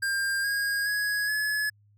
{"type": "tone with pitch steps", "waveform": "square", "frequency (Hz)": [1599, 1633.5, 1668.8, 1704.9], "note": ["G6", "G#6", "G#6", "G#6"], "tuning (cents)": [34, -29, 8, 45], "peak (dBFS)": -26, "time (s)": [0.02, 1.7], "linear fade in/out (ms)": 10, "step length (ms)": 420, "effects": ["added 103 Hz sine -58 dBFS peak until 1.97 s"]}